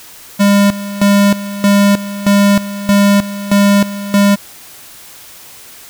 square tone with tremolo, 201.4 Hz, G3, 47 cents sharp, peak -7 dBFS, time 0.39-4.36 s, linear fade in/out 20 ms, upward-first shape square, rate 1.6 Hz, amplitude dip 80%, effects white hiss -36 dBFS RMS until 5.89 s

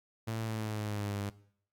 sawtooth tone with pitch glide, 112.3 to 101.21 Hz, A2 to G#2, +36 to -44 cents, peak -30 dBFS, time 0.27-1.3 s, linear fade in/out 10 ms, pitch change -180 cents, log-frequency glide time 0.4-1.14 s, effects noise-tail reverb RT60 0.6 s tail -19 dB re dry + Opus 48 kbps

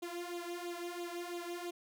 sawtooth tone with flanger, 348.2 Hz, F4, 5 cents flat, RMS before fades -42 dBFS, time 0.02-1.71 s, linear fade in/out 10 ms, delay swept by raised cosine 0.27 to 2.57 ms, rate 3 Hz, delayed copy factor +0.75, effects none

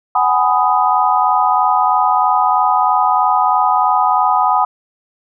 sine chord, G# minor seventh, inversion third, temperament just, 747.5 / 830.6 / 996.7 / 1245.9 Hz, F#5 / G#5 / B5 / D#6, +17 / 0 / +16 / +2 cents, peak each -16 dBFS, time 0.15-4.65 s, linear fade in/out 5 ms, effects none

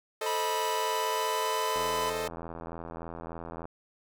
sawtooth chord, A diminished, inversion none, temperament equal, 440 / 523.3 / 622.3 Hz, A4 / C5 / Eb5, 0 / 0 / 0 cents, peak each -29 / -35 / -32 dBFS, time 0.21-2.28 s, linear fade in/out 5 ms
45% pulse tone with pitch glide, 979 to 1003.6 Hz, B5 to B5, -15 to +28 cents, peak -30 dBFS, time 0.26-2.1 s, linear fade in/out 5 ms, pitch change +43 cents, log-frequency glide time 0.58-1.73 s
click train, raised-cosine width 1 ms, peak -26 dBFS, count 159, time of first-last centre 1.76-3.654 s, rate 83.4 Hz
effects none

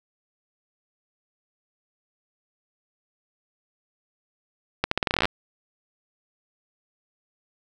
accelerating click train, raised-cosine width 0.3 ms, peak -5 dBFS, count 14, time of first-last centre 4.84-5.255 s, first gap 74 ms, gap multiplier 0.84, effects none

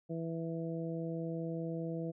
harmonic tone, 164.81 Hz, E3, in tune, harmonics 1 / 2 / 3 / 4, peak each -38 / -41 / -42 / -47 dBFS, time 0.09-2.12 s, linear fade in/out 20 ms, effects none

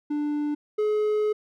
triangle tone pair in turn, 295.5 / 424.3 Hz, D4 / G#4, +11 / +37 cents, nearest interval tritone, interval 626 cents, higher second, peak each -22 / -19 dBFS, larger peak second, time 0.1-0.55 / 0.78-1.33 s, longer second, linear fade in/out 10 ms, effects none

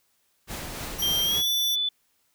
pink noise with tremolo, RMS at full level -34 dBFS, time 0.47-1.43 s, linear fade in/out 50 ms, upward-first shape sine, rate 3.4 Hz, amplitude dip 30%
5% pulse tone, 5790 Hz, F#8, 38 cents flat, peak -22 dBFS, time 0.98-1.76 s, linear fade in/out 20 ms
sine tone with pitch glide, 3179 to 3487 Hz, G7 to A7, +24 to -16 cents, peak -23 dBFS, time 1.02-1.89 s, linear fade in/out 5 ms, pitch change +160 cents, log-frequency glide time 1.24-1.47 s
effects white hiss -69 dBFS RMS until 2.34 s

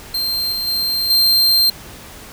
45% pulse tone with level steps, 4168 Hz, C8, 7 cents flat, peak -17 / -19 / -16 / -10 dBFS, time 0.14-1.7 s, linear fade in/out 5 ms, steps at 0.52 / 0.67 / 1.1 s, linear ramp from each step 5 ms, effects pink hiss -37 dBFS RMS until 2.32 s

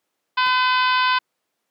harmonic tone, 507 Hz, B4, 45 cents sharp, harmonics 2 / 3 / 4 / 5 / 6 / 7 / 8 / 9 / 10, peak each -18 / -22 / -30 / -26 / -28 / -29 / -33 / -33 / -38 dBFS, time 0.37-1.19 s, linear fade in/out 10 ms
brown noise with exponential decay, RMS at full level -30 dBFS, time 0.46-0.64 s, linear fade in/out 0 ms, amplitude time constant 39 ms
effects pink hiss -75 dBFS RMS until 1.7 s + high-pass 300 Hz 12 dB/octave

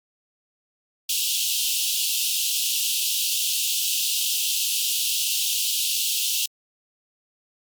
pink high-pass noise, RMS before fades -24 dBFS, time 1.09-6.46 s, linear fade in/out 5 ms, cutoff 2700 Hz, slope 96 dB/octave, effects Opus 48 kbps

